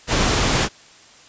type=noise; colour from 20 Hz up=pink; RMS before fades=-18 dBFS; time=0.07-0.69 s; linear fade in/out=50 ms; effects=white hiss -47 dBFS RMS until 1.28 s + resampled to 16000 Hz